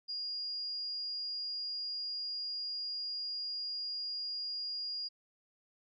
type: tone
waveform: sine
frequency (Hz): 4844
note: D#8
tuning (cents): -47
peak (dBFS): -36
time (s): 0.08-5.09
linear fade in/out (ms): 20
effects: none